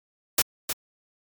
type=noise with echo; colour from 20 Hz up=white; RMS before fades=-19 dBFS; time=0.38-0.42 s; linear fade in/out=5 ms; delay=310 ms; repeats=1; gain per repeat=-8 dB; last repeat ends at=0.73 s; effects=MP3 96 kbps